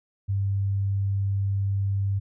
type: tone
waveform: sine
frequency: 98.7 Hz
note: G2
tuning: 12 cents sharp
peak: -22 dBFS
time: 0.28-2.2 s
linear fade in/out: 20 ms
effects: none